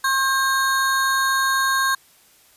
square ring-modulated tone, 1336 Hz, E6, 23 cents sharp, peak -15 dBFS, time 0.04-1.95 s, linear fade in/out 5 ms, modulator 262 Hz, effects white hiss -54 dBFS RMS until 2.56 s + resampled to 32000 Hz

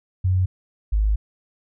sine tone pair in turn, 92.6 / 52.24 Hz, F#2 / G#1, +2 / +11 cents, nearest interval minor seventh, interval 991 cents, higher first, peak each -16 dBFS, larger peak neither, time 0.24-0.46 / 0.92-1.16 s, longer second, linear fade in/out 10 ms, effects none

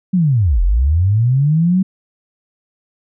sine linear two-way sweep, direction down then up, 192.7 to 39.51 to 192.7 Hz, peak -10 dBFS, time 0.13-1.83 s, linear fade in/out 10 ms, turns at 0.62 s, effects none

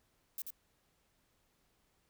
violet noise with echo, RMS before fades -40 dBFS, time 0.38-0.42 s, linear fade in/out 2 ms, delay 85 ms, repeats 1, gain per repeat -4 dB, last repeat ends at 0.505 s, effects pink hiss -75 dBFS RMS until 2.09 s

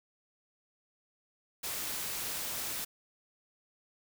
white noise, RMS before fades -37 dBFS, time 1.63-2.85 s, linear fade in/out 10 ms, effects none

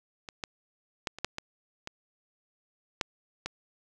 clicks, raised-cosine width 0.2 ms, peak -23 / -16 / -13 / -24 / -11 / -17 / -20 / -10 / -16 dBFS, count 9, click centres 0.288 / 0.438 / 1.072 / 1.186 / 1.246 / 1.384 / 1.874 / 3.012 / 3.46 s, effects none

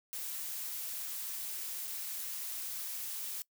blue noise with dropouts, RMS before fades -40 dBFS, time 0.13-3.42 s, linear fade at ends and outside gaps 0 ms, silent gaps 1.873-1.877 s, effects noise-tail reverb RT60 0.1 s tail -22 dB re dry

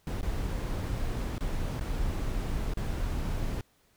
brown noise with dropouts, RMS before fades -31 dBFS, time 0.07-3.61 s, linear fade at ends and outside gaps 1 ms, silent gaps 0.211-0.229 / 1.381-1.407 / 1.797-1.809 / 2.737-2.772 s, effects pink hiss -67 dBFS RMS until 3.96 s

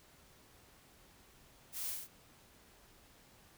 blue noise with echo, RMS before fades -42 dBFS, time 1.72-1.94 s, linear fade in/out 50 ms, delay 47 ms, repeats 3, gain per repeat -2 dB, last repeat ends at 2.081 s, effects pink hiss -63 dBFS RMS until 3.57 s

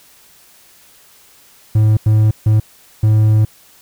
triangle tone bursts at uneven times, 108 Hz, A2, 32 cents flat, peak -6 dBFS, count 4, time 1.75-1.97 / 2.06-2.31 / 2.46-2.6 / 3.03-3.45 s, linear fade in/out 5 ms, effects white hiss -47 dBFS RMS until 3.81 s

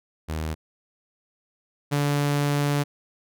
sawtooth tone pair in turn, 78.7 / 144.34 Hz, D#2 / D3, +20 / -30 cents, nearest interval major seventh, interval 1050 cents, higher second, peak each -23 / -17 dBFS, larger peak second, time 0.28-0.55 / 1.91-2.84 s, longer second, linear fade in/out 20 ms, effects none

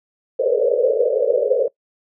white band-pass noise, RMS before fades -17 dBFS, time 0.39-1.68 s, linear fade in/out 10 ms, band 430 to 570 Hz, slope 96 dB/octave, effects noise-tail reverb RT60 0.1 s tail -21 dB re dry

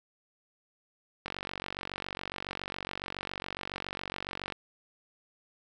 click train, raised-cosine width 0.3 ms, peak -19 dBFS, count 155, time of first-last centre 1.26-4.523 s, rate 47.2 Hz, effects none

